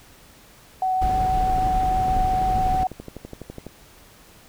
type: tone with vibrato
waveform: sine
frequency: 749 Hz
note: F#5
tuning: 21 cents sharp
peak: -19 dBFS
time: 0.82-2.87 s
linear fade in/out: 2 ms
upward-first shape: triangle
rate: 6.3 Hz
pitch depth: 10 cents each way
type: noise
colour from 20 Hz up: brown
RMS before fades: -26 dBFS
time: 1.01-2.84 s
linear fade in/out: 10 ms
type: click train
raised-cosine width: 2 ms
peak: -21 dBFS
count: 27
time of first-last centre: 1.5-3.667 s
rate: 12 Hz
effects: pink hiss -50 dBFS RMS until 4.48 s